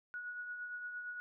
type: tone with tremolo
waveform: sine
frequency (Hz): 1461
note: F#6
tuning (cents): -22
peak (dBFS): -39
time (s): 0.14-1.2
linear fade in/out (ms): 0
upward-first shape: triangle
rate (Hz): 8.7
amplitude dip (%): 45
effects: none